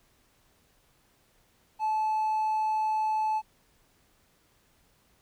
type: tone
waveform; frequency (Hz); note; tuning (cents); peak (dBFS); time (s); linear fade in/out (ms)
triangle; 867; A5; -26; -22; 1.79-3.42; 50
effects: tanh soft clip ceiling -20 dBFS + pink hiss -66 dBFS RMS until 5.21 s